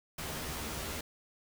pink noise with comb filter, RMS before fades -39 dBFS, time 0.18-1.01 s, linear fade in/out 5 ms, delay 13 ms, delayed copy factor +0.95, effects none

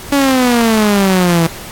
sawtooth exponential sweep, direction down, 285.3 to 162.8 Hz, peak -5 dBFS, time 0.12-1.47 s, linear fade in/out 5 ms, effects pink hiss -30 dBFS RMS until 1.71 s + AAC 64 kbps

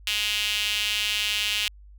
sawtooth tone with high-pass filter, 209.3 Hz, G#3, 14 cents sharp, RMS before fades -26 dBFS, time 0.07-1.68 s, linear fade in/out 2 ms, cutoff 2900 Hz, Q 3.9, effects added 50 Hz sine -45 dBFS peak until 1.98 s

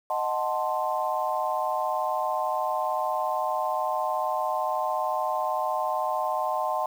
sine chord, D# diminished seventh, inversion none, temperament equal, 622.3 / 740 / 880 / 1046.5 Hz, D#5 / F#5 / A5 / C6, 0 / 0 / 0 / 0 cents, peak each -30 dBFS, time 0.1-6.86 s, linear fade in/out 2 ms, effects 8-bit

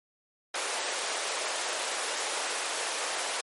pink high-pass noise, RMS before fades -32 dBFS, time 0.54-3.41 s, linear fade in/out 5 ms, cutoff 470 Hz, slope 24 dB/octave, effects MP3 48 kbps

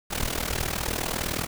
pink noise with amplitude modulation, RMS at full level -25 dBFS, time 0.1-1.47 s, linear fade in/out 20 ms, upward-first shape sine, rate 39.7 Hz, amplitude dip 85%, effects none

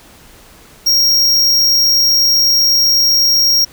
square tone, 5588 Hz, F8, in tune, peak -9 dBFS, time 0.86-3.65 s, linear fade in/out 10 ms, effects pink hiss -42 dBFS RMS until 3.72 s

